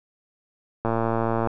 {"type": "click train", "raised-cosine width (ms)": 1, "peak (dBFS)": -10, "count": 72, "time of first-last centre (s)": [0.85, 1.473], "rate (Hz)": 114, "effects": []}